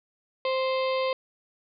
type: harmonic tone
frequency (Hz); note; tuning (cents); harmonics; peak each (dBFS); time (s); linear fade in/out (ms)
523.3; C5; 0; 1 / 2 / 4 / 5 / 6 / 7 / 8 / 9; -25 / -31 / -37 / -39 / -41 / -42 / -43 / -44; 0.45-1.13; 2
effects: none